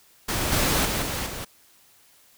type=noise with level steps; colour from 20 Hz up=pink; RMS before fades=-26 / -22 / -26 / -29 / -34 dBFS; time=0.28-1.45 s; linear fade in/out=10 ms; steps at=0.52 / 0.85 / 1.02 / 1.26 s; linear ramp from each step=5 ms; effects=white hiss -57 dBFS RMS until 2.37 s